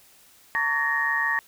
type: tone cluster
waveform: sine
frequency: 908 / 1131 / 1717 / 1863 Hz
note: A#5 / C#6 / A6 / A#6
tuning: -46 / +34 / -43 / -2 cents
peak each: -31 / -30 / -30 / -23 dBFS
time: 0.55-1.39 s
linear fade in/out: 0 ms
effects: white hiss -55 dBFS RMS until 1.47 s